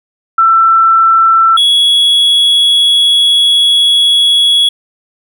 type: tone pair in turn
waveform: sine / triangle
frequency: 1337 / 3356 Hz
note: E6 / G#7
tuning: +24 / +17 cents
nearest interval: octave + major third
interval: 1593 cents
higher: second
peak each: -4 dBFS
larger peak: neither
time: 0.38-1.57 / 1.57-4.69 s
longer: second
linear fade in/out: 5 ms
effects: none